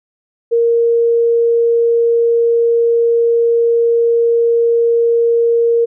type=tone; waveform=sine; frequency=466.2 Hz; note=A#4; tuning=in tune; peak=-9 dBFS; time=0.51-5.86 s; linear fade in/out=20 ms; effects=none